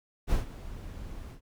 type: noise with ADSR envelope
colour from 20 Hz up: brown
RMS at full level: -25 dBFS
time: 0.27-1.41 s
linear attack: 47 ms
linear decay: 130 ms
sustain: -16 dB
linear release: 98 ms
effects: none